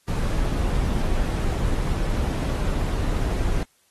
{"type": "noise", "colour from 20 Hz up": "brown", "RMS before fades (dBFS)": -23, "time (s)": [0.08, 3.63], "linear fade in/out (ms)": 0, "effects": ["white hiss -63 dBFS RMS until 3.9 s", "AAC 32 kbps"]}